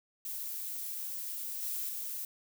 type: noise with level steps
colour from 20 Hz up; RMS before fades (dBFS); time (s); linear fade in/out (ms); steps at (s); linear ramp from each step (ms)
violet; -39 / -36 / -39; 0.25-2.25; 2; 1.62 / 1.89; 2
effects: none